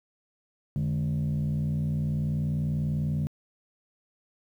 sine tone with frequency modulation, 149.8 Hz, D3, 35 cents sharp, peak -23 dBFS, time 0.76-3.27 s, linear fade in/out 0 ms, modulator 60.2 Hz, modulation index 0.9, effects tanh soft clip ceiling -23 dBFS + 10-bit

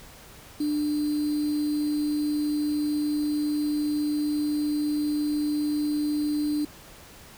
sine tone with sample-and-hold, 297.5 Hz, D4, 22 cents sharp, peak -23 dBFS, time 0.6-6.65 s, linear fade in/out 5 ms, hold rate 4410 Hz, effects pink hiss -48 dBFS RMS until 7.37 s

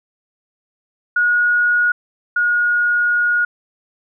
sine tone pair in turn, 1448 / 1440.9 Hz, F#6 / F#6, -38 / -46 cents, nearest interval unison, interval 8 cents, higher first, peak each -12 / -13 dBFS, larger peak first, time 1.16-1.92 / 2.36-3.45 s, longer second, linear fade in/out 5 ms, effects none

